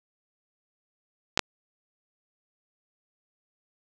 clicks, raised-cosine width 0.2 ms, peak -3 dBFS, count 2, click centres 1.375 / 1.393 s, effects none

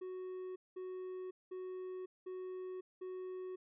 triangle tone bursts, 370 Hz, F#4, in tune, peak -40 dBFS, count 5, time 0.01-3.56 s, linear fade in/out 10 ms, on 550 ms, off 200 ms, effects resampled to 8000 Hz

